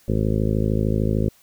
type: harmonic tone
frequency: 53.3 Hz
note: G#1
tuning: 46 cents sharp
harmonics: 1 / 2 / 3 / 4 / 5 / 6 / 7 / 8 / 9 / 10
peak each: -25 / -23 / -26 / -25 / -30 / -33 / -29 / -32 / -32 / -34 dBFS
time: 0.08-1.29 s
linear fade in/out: 5 ms
effects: white hiss -56 dBFS RMS until 1.42 s